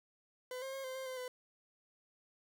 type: tone with pitch steps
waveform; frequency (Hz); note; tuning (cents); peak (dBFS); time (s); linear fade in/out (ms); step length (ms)
40% pulse; 505 / 533 / 539 / 519 / 527 / 516 / 503; B4 / C5 / C#5 / C5 / C5 / C5 / B4; +39 / +32 / -49 / -14 / +12 / -24 / +32; -40; 0.51-1.28; 2; 110
effects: 13-bit